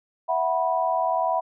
sine chord, E suspended second, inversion none, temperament equal with one note detuned, 659.3 / 740 / 980.4 Hz, E5 / F#5 / B5, 0 / 0 / -13 cents, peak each -25 dBFS, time 0.28-1.41 s, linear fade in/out 20 ms, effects none

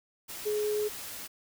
sine tone in noise, 421.3 Hz, G#4, 25 cents sharp, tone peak -27 dBFS, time 0.45-0.89 s, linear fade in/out 20 ms, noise white, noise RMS -41 dBFS, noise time 0.28-1.28 s, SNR +11 dB, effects none

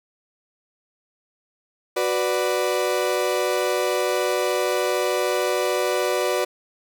35% pulse chord, B minor, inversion second, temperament equal, 370 / 493.9 / 587.3 Hz, F#4 / B4 / D5, 0 / 0 / 0 cents, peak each -23 dBFS, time 1.96-6.45 s, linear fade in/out 10 ms, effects none

